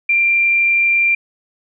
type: tone with frequency modulation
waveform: sine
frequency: 2374 Hz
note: D7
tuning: 18 cents sharp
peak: -11 dBFS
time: 0.09-1.15 s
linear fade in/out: 5 ms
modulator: 32.2 Hz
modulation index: 0.45
effects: none